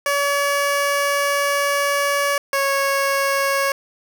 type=tone pair in turn; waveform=15% pulse; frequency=568 / 551.5 Hz; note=C#5 / C#5; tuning=+42 / -9 cents; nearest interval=minor second; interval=51 cents; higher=first; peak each=-11 dBFS; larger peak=neither; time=0.06-2.38 / 2.53-3.72 s; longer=first; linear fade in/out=2 ms; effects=none